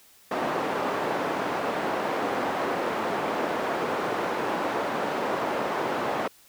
white band-pass noise, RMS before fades -28 dBFS, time 0.31-6.28 s, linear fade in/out 5 ms, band 260 to 910 Hz, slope 12 dB/octave, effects white hiss -56 dBFS RMS until 6.48 s

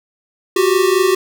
square tone pair together, 363.7 / 388.1 Hz, F#4 / G4, -30 / -17 cents, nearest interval minor second, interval 113 cents, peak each -15 dBFS, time 0.56-1.15 s, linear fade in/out 5 ms, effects none

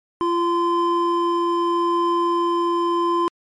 triangle tone pair together, 343.4 / 1031 Hz, F4 / C6, -29 / -26 cents, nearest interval octave + perfect fifth, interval 1903 cents, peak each -18 dBFS, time 0.21-3.28 s, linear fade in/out 0 ms, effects MP3 48 kbps

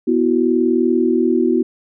sine chord, B suspended fourth, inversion none, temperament equal, 246.9 / 329.6 / 370 Hz, B3 / E4 / F#4, 0 / 0 / 0 cents, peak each -17 dBFS, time 0.07-1.63 s, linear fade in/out 10 ms, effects none

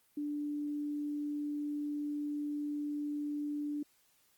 sine tone, 293.7 Hz, D4, in tune, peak -34 dBFS, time 0.17-3.83 s, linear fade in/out 5 ms, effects white hiss -70 dBFS RMS until 4.37 s + Opus 24 kbps

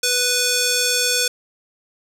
square tone with band-pass filter, 493.9 Hz, B4, in tune, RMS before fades -19 dBFS, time 0.03-1.28 s, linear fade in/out 5 ms, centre 6500 Hz, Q 1.1, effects 7-bit

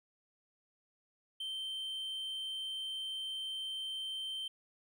triangle tone, 3117 Hz, G7, 11 cents flat, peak -36 dBFS, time 1.4-4.48 s, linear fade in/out 5 ms, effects none

